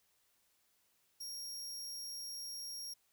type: tone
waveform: sawtooth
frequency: 5588 Hz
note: F8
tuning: in tune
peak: -40 dBFS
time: 1.2-2.94 s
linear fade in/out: 10 ms
effects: white hiss -75 dBFS RMS until 3.12 s